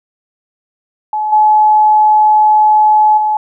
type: tone with level steps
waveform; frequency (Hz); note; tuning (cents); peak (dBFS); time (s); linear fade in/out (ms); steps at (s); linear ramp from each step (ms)
sine; 854; G#5; +48; -13 / -5 / -10; 1.13-3.37; 2; 1.32 / 3.17; 10
effects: none